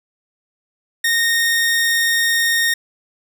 sawtooth tone, 1849 Hz, A#6, 15 cents flat, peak -11 dBFS, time 1.04-2.74 s, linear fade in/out 5 ms, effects none

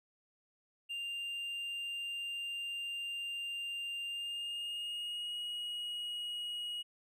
triangle tone with pitch glide, 2794 to 2894 Hz, F7 to F#7, 0 to -39 cents, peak -36 dBFS, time 0.89-6.83 s, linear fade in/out 20 ms, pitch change +61 cents, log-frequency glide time 4.06-5.38 s, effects none

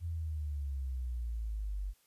sine exponential sweep, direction down, 86 to 46.92 Hz, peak -34 dBFS, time 0-1.94 s, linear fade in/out 50 ms, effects white hiss -70 dBFS RMS until 2.06 s + resampled to 32000 Hz

